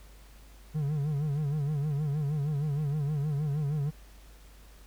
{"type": "tone with vibrato", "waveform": "triangle", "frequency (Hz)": 146.83, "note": "D3", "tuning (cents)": 0, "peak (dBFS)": -25, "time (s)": [0.74, 3.91], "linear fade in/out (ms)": 20, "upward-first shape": "sine", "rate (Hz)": 6.4, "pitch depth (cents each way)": 100, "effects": ["added 50 Hz sine -50 dBFS peak until 4.86 s", "pink hiss -58 dBFS RMS until 4.86 s"]}